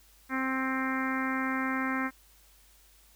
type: harmonic tone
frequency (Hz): 263.1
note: C4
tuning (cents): +10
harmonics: 1 / 2 / 3 / 4 / 5 / 6 / 7 / 8 / 9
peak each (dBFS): -31 / -43 / -41 / -37 / -37 / -37 / -38 / -38 / -46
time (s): 0.29-2.11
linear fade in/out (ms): 50
effects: added 50 Hz sine -61 dBFS peak until 3.15 s + white hiss -61 dBFS RMS until 3.15 s